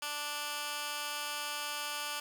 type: tone with high-pass filter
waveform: 15% pulse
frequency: 293.7 Hz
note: D4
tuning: in tune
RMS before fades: -38 dBFS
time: 0.02-2.2 s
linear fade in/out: 5 ms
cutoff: 1600 Hz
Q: 0.78
effects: none